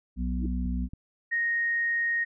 harmonic tone, 61.8 Hz, B1, 2 cents sharp, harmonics 1 / 3 / 4, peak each -28 / -33 / -34 dBFS, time 0.16-0.89 s, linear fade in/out 50 ms
sine tone with exponential growth, 311.1 Hz, D#4, in tune, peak -28 dBFS, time 0.36-0.46 s, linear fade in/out 5 ms, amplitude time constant 20 ms
clicks, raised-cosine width 5 ms, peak -28 dBFS, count 2, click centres 0.658 / 0.935 s
sine tone, 1864.7 Hz, A#6, in tune, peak -24 dBFS, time 1.31-2.25 s, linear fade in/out 20 ms
effects none

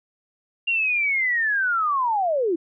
sine linear sweep, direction down, 2794 to 312.1 Hz, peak -19 dBFS, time 0.67-2.56 s, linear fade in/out 10 ms, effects none

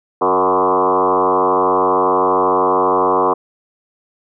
sine tone with frequency modulation, 740 Hz, F#5, in tune, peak -11 dBFS, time 0.21-3.34 s, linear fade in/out 10 ms, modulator 92.6 Hz, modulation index 4.5, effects none

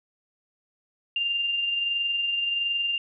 sine tone with amplitude modulation, 2794 Hz, F7, in tune, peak -22 dBFS, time 1.16-2.98 s, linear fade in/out 2 ms, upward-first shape sine, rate 21.4 Hz, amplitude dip 35%, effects none

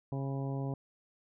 harmonic tone with a mistuned harmonic, 136.4 Hz, C#3, 28 cents flat, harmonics 1 / 2 / 3 / 4 / 5 / 6 / 7, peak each -34 / -40 / -44 / -46 / -48 / -50 / -51 dBFS, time 0.12-0.74 s, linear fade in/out 2 ms, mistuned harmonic 7, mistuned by +42 cents, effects none

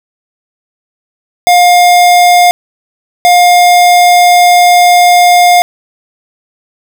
square tone bursts at uneven times, 709 Hz, F5, 26 cents sharp, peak -3 dBFS, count 2, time 1.47-2.51 / 3.25-5.62 s, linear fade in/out 0 ms, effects none

